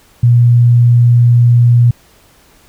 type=tone; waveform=sine; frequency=120 Hz; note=B2; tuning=49 cents flat; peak=-4 dBFS; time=0.23-1.91 s; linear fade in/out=5 ms; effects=pink hiss -47 dBFS RMS until 2.68 s